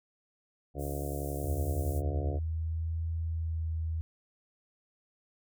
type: harmonic tone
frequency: 71.1 Hz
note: C#2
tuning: 45 cents sharp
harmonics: 1 / 2 / 4 / 5 / 6 / 7 / 8 / 9 / 10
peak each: -36 / -39 / -42 / -43 / -44 / -44 / -45 / -46 / -46 dBFS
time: 0.74-2.4 s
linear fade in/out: 50 ms
type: high-pass noise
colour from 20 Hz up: pink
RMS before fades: -48 dBFS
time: 0.78-2.02 s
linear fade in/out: 50 ms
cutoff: 8200 Hz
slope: 24 dB/octave
type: tone with vibrato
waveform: sine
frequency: 81.3 Hz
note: E2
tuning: 23 cents flat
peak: -30 dBFS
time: 1.44-4.01 s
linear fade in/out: 0 ms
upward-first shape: sine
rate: 0.74 Hz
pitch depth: 15 cents each way
effects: none